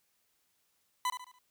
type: tone with echo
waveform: 40% pulse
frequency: 1000 Hz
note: B5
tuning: 21 cents sharp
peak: -28 dBFS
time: 1.05-1.1 s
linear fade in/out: 2 ms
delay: 72 ms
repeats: 4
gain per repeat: -8 dB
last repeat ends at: 1.388 s
effects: white hiss -75 dBFS RMS until 1.5 s